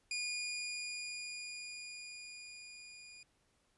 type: tone with level ramp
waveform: 20% pulse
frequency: 2438 Hz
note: D#7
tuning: 36 cents flat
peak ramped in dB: -31 to -48 dBFS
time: 0.11-3.23 s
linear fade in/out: 2 ms
effects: pink hiss -75 dBFS RMS until 3.77 s + resampled to 24000 Hz